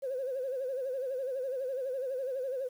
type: tone with vibrato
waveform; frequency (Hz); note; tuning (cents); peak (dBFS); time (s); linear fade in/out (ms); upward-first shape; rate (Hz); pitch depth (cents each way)
sine; 523.3; C5; 0; -31; 0.02-2.69; 20; sine; 12; 95
effects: tanh soft clip ceiling -27 dBFS + 10-bit